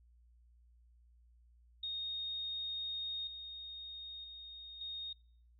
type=tone with level steps; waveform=sine; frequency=3712 Hz; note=A#7; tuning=8 cents flat; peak=-37 / -44 / -47 / -40 dBFS; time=1.83-5.13 s; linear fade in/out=5 ms; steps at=3.27 / 4.24 / 4.81 s; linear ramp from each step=2 ms; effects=noise-tail reverb RT60 0.6 s tail -25 dB re dry + added 59 Hz sine -62 dBFS peak until 5.59 s